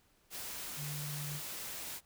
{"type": "tone in noise", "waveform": "sine", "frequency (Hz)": 146.83, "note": "D3", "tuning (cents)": 0, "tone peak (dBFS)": -40, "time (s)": [0.76, 1.41], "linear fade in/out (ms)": 50, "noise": "white", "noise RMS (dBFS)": -43, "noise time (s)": [0.3, 2.01], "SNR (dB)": 0, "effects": ["pink hiss -70 dBFS RMS until 2.05 s"]}